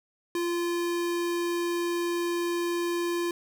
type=tone; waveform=square; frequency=345.4 Hz; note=F4; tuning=19 cents flat; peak=-27 dBFS; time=0.35-3.31 s; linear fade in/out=2 ms; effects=none